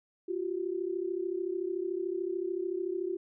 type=tone pair together; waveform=sine; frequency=349.2 / 382.8 Hz; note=F4 / G4; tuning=0 / -41 cents; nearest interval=major second; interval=159 cents; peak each=-33 / -34 dBFS; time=0.28-3.17 s; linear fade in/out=10 ms; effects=none